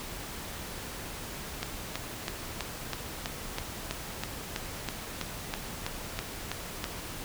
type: click train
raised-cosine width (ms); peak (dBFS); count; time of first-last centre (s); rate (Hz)
0.2; -14; 17; 1.63-6.842; 3.07
effects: pink hiss -40 dBFS RMS until 7.24 s